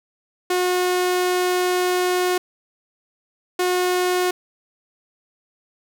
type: tone bursts at uneven times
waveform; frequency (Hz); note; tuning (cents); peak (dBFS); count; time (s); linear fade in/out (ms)
sawtooth; 362.1; F#4; -37; -14; 2; 0.5-2.38 / 3.59-4.31; 5
effects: none